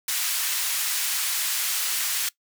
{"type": "band-pass noise", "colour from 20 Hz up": "white", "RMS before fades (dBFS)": -26, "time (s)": [0.08, 2.29], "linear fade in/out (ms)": 5, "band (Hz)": [1400, 16000], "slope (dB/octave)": 12, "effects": ["noise-tail reverb RT60 0.1 s tail -20 dB re dry"]}